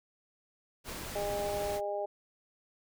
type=noise; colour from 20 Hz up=pink; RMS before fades=-41 dBFS; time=0.84-1.81 s; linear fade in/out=50 ms
type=harmonic tone; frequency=203.4 Hz; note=G#3; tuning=36 cents flat; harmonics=2 / 3 / 4; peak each=-38 / -34 / -38 dBFS; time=1.15-2.06 s; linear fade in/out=10 ms
effects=none